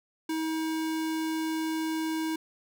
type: tone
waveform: square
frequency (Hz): 318.9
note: D#4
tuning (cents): +43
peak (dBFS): -29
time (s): 0.29-2.36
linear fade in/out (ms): 5
effects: none